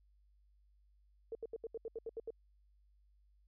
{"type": "tone bursts", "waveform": "sine", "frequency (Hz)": 452.6, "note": "A4", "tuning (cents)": 49, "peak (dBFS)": -39, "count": 10, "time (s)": [1.32, 2.305], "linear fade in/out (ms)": 2, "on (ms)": 31, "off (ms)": 75, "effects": ["added 50 Hz sine -66 dBFS peak until 3.47 s"]}